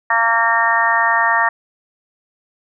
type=harmonic tone; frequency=229.7 Hz; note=A#3; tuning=25 cents flat; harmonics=3 / 4 / 5 / 6 / 7 / 8; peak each=-22 / -18 / -19 / -24 / -24 / -16 dBFS; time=0.1-1.49 s; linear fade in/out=5 ms; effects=none